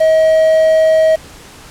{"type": "tone with quantisation", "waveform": "triangle", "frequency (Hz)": 636, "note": "D#5", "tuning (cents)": 38, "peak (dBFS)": -5, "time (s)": [0, 1.16], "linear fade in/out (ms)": 10, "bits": 5, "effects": ["pink hiss -37 dBFS RMS until 1.7 s", "low-pass 11000 Hz 12 dB/octave"]}